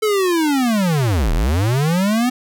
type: linear two-way sweep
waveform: square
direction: down then up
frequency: 440 to 34.61 to 255.1 Hz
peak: -15 dBFS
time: 0.02-2.3 s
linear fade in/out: 10 ms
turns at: 1.33 s
effects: none